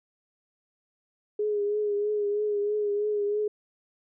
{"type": "tone with vibrato", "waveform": "sine", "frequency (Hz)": 415.3, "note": "G#4", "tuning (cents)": 0, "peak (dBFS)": -24, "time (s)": [1.39, 3.48], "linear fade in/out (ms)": 5, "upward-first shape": "triangle", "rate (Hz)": 3.1, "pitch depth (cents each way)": 42, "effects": []}